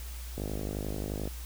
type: click train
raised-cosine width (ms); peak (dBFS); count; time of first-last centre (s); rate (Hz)
2; -22; 47; 0.38-1.275; 51.4
effects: added 60 Hz sine -38 dBFS peak until 1.45 s + white hiss -48 dBFS RMS until 1.45 s